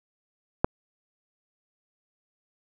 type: click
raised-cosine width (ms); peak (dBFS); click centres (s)
1; -5; 0.645
effects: none